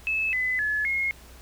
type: tone with pitch steps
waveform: sine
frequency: 2606 / 2013 / 1711 / 2155 Hz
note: E7 / B6 / A6 / C#7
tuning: -20 / +33 / -49 / -49 cents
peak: -23 dBFS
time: 0.07-1.11 s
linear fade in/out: 0 ms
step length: 260 ms
effects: added 60 Hz sine -48 dBFS peak until 1.41 s + pink hiss -51 dBFS RMS until 1.41 s